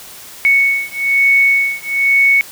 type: beating tone pair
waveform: sine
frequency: 2217 / 2218.1 Hz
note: C#7 / C#7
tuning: 0 / 0 cents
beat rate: 1.1 Hz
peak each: -13 / -13 dBFS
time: 0.45-2.41 s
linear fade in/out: 0 ms
effects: white hiss -35 dBFS RMS until 2.51 s